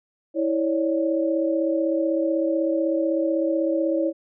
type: tone cluster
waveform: sine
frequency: 326.7 / 550 / 586 Hz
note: E4 / C#5 / D5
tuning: -15 / -14 / -4 cents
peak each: -22 / -24 / -29 dBFS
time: 0.34-4.13 s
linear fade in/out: 50 ms
effects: none